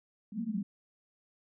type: band-pass noise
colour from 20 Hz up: pink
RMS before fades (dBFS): -35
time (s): 0.32-0.63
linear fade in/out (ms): 10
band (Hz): 190 to 230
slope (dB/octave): 96
effects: none